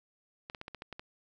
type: clicks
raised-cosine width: 0.3 ms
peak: -26 dBFS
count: 8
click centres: 0.499 / 0.548 / 0.614 / 0.681 / 0.747 / 0.821 / 0.927 / 0.995 s
effects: none